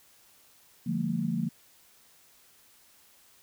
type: chord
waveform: sine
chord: Bb dominant seventh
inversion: first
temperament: equal with one note detuned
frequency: 146.83 / 174.61 / 207.7 / 228.5 Hz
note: D3 / F3 / Ab3 / Bb3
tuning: 0 / 0 / 0 / -34 cents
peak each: -35 / -31 / -35 / -31 dBFS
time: 0.86-1.49 s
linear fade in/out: 10 ms
effects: white hiss -60 dBFS RMS until 3.42 s